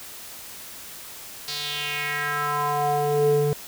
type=tone with band-pass filter sweep; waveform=square; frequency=146.5 Hz; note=D3; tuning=4 cents flat; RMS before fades=-24 dBFS; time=1.48-3.53 s; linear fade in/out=0 ms; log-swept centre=4600 to 320 Hz; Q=3.3; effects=white hiss -40 dBFS RMS until 3.67 s